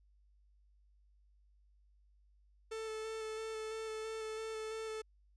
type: tone with vibrato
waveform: 45% pulse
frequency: 440 Hz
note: A4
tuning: in tune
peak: -40 dBFS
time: 2.71-5.02 s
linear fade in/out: 10 ms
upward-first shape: square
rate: 3 Hz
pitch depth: 12 cents each way
effects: added 50 Hz sine -65 dBFS peak until 5.36 s + resampled to 22050 Hz